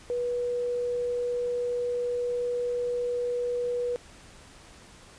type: tone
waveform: sine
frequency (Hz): 486.7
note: B4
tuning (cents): -25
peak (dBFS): -26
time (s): 0.1-3.96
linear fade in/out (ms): 0
effects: pink hiss -51 dBFS RMS until 5.18 s + resampled to 22050 Hz

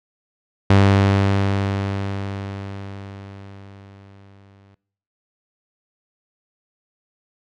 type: tone with exponential decay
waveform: sawtooth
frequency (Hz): 98.6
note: G2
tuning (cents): +11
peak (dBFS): -6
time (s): 0.7-4.75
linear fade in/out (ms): 5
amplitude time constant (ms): 880
effects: noise-tail reverb RT60 0.6 s tail -21 dB re dry + low-pass 4000 Hz 12 dB/octave

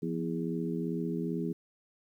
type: harmonic tone with a mistuned harmonic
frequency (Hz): 82.41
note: E2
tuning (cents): 0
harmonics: 2 / 3 / 4 / 5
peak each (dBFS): -34 / -36 / -37 / -38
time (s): 0.02-1.53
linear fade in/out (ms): 10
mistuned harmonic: 2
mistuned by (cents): +71
effects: 11-bit

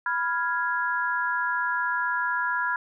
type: chord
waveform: sine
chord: F diminished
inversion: second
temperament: equal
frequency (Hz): 987.8 / 1396.9 / 1661.2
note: Cb6 / F6 / Ab6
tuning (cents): 0 / 0 / 0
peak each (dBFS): -28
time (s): 0.06-2.76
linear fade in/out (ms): 2
effects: none

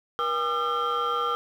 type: tone cluster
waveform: sine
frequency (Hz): 478.6 / 807 / 1206 / 1352 / 3175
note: A#4 / G#5 / D6 / E6 / G7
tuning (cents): +46 / -50 / +46 / +43 / +21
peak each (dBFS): -30 / -35 / -26 / -27 / -35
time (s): 0.19-1.35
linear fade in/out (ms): 0
effects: tanh soft clip ceiling -18 dBFS + 9-bit

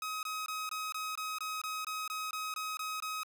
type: tone bursts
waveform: sawtooth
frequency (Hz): 1267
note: D#6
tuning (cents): +31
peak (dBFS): -32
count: 14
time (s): 0.02-3.233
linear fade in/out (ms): 2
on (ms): 210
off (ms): 21
effects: none

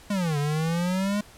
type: exponential two-way sweep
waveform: square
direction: down then up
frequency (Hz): 209.9 to 142.7 to 209.9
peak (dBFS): -24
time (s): 0.1-1.21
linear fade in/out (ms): 5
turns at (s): 0.38
effects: pink hiss -50 dBFS RMS until 1.37 s + low-pass 12000 Hz 12 dB/octave

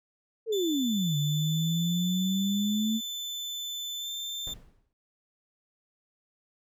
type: exponential two-way sweep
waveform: sine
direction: down then up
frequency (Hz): 466.7 to 144.7 to 225.4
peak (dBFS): -25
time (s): 0.46-3.01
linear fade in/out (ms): 50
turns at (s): 1.17
type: tone with pitch glide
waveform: 35% pulse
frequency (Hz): 3520 to 3567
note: A7 to A7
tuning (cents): 0 to +23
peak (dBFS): -32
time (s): 0.52-4.54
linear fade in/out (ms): 10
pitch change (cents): +23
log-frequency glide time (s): 3.98-4.09
type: noise with exponential decay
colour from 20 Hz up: brown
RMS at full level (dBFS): -39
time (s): 4.47-4.93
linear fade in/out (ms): 1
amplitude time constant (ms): 100
effects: none

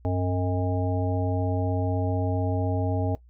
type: harmonic tone with a mistuned harmonic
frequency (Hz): 90.2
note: F#2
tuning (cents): -44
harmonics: 1 / 3 / 5 / 7 / 9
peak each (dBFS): -25 / -30 / -32 / -33 / -35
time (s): 0.05-3.15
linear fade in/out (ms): 0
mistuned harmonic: 1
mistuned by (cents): +99
effects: noise-tail reverb RT60 0.1 s tail -18 dB re dry + added 60 Hz sine -50 dBFS peak until 3.29 s

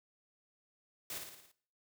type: noise with echo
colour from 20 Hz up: white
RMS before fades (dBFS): -42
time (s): 1.1-1.18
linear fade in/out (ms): 2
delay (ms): 56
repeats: 6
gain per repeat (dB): -4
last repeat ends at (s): 1.516
effects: noise-tail reverb RT60 0.5 s tail -17 dB re dry

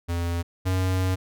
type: tone pair in turn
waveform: square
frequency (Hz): 85.6 / 93.05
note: F2 / F#2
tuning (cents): -34 / +10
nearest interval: minor second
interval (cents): 144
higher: second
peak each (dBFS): -25 / -22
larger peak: second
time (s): 0.08-0.43 / 0.65-1.16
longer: second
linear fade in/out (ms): 20
effects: none

